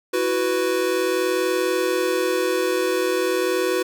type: chord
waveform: square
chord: E suspended second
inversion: none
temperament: equal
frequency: 329.6 / 370 / 493.9 Hz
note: E4 / F#4 / B4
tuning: 0 / 0 / 0 cents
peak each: -28 / -23 / -24 dBFS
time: 0.13-3.83 s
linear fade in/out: 10 ms
effects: none